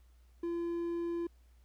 triangle tone, 341 Hz, F4, 41 cents flat, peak -31 dBFS, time 0.43-1.27 s, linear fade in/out 5 ms, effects added 60 Hz sine -59 dBFS peak until 1.64 s + pink hiss -74 dBFS RMS until 1.64 s

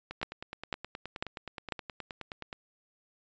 two click trains, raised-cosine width 0.3 ms, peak -23 / -15 dBFS, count 24 / 4, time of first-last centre 0.11-2.529 / 0.23-1.723 s, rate 9.51 / 2.01 Hz, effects resampled to 16000 Hz

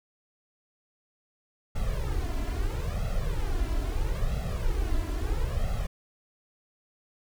brown noise with flanger, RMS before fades -28 dBFS, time 1.75-5.87 s, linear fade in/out 10 ms, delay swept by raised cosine 1.5 to 3 ms, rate 0.76 Hz, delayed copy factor +0.85, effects none

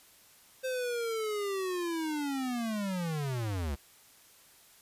square linear sweep, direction down, 523.3 to 65.41 Hz, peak -32 dBFS, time 0.63-3.76 s, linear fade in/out 20 ms, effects white hiss -59 dBFS RMS until 4.81 s + resampled to 32000 Hz

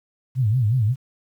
sine tone with vibrato, 116.54 Hz, A#2, in tune, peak -16 dBFS, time 0.35-0.96 s, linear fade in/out 50 ms, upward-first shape sine, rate 5.5 Hz, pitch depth 220 cents each way, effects 9-bit

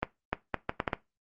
accelerating click train, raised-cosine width 0.5 ms, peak -12 dBFS, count 7, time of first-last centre 0.03-0.932 s, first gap 300 ms, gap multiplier 0.71, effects noise-tail reverb RT60 0.2 s tail -17 dB re dry + Opus 32 kbps

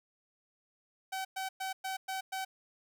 sawtooth tone bursts, 763 Hz, G5, 47 cents flat, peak -31 dBFS, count 6, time 1.12-2.45 s, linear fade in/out 10 ms, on 130 ms, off 110 ms, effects none

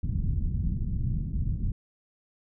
pink low-pass noise, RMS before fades -28 dBFS, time 0.03-1.72 s, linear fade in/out 2 ms, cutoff 180 Hz, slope 24 dB/octave, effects none

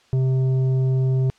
triangle tone with tanh clipping, 130.81 Hz, C3, in tune, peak -18 dBFS, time 0.13-1.3 s, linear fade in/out 0 ms, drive 12 dB, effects white hiss -57 dBFS RMS until 1.38 s + low-pass 5000 Hz 12 dB/octave

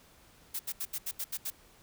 blue noise bursts, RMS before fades -35 dBFS, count 8, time 0.54-1.504 s, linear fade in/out 10 ms, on 54 ms, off 76 ms, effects pink hiss -60 dBFS RMS until 1.82 s

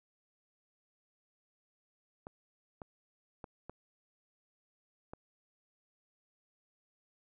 clicks, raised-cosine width 1 ms, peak -30 dBFS, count 5, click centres 2.269 / 2.818 / 3.442 / 3.696 / 5.135 s, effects none

